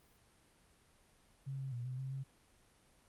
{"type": "tone with pitch steps", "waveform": "sine", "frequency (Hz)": [135.8, 134.2, 120.5, 127.8, 132.8, 134.9], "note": ["C#3", "C3", "B2", "C3", "C3", "C#3"], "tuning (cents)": [-35, 44, -42, -40, 26, -47], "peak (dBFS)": -39, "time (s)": [1.46, 2.24], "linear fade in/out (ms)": 20, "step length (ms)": 130, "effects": ["pink hiss -68 dBFS RMS until 3.08 s", "Opus 32 kbps"]}